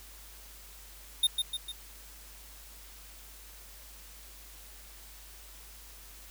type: tone with echo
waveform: square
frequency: 3659 Hz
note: A#7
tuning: 33 cents flat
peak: -22 dBFS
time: 1.23-1.27 s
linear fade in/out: 5 ms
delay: 150 ms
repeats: 3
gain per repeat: -5 dB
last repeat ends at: 1.72 s
effects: added 50 Hz sine -52 dBFS peak until 6.3 s + white hiss -52 dBFS RMS until 6.3 s